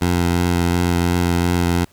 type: tone with vibrato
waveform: 15% pulse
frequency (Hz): 87.31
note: F2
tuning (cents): 0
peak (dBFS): -9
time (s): 0.01-1.85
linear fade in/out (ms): 10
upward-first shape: triangle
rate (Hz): 2.8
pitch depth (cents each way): 22
effects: pink hiss -54 dBFS RMS until 1.92 s